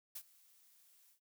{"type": "noise with ADSR envelope", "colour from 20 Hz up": "blue", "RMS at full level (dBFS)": -44, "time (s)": [0.15, 1.2], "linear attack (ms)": 10, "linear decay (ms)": 61, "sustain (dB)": -23, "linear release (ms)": 100, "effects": []}